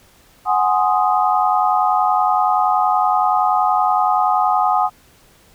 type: chord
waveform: sine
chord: Ab dominant seventh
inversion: third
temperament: equal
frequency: 740 / 830.6 / 1046.5 / 1244.5 Hz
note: Gb5 / Ab5 / C6 / Eb6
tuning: 0 / 0 / 0 / 0 cents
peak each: -17 / -18 / -23 / -19 dBFS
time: 0.45-4.9 s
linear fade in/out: 50 ms
effects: pink hiss -51 dBFS RMS until 5.54 s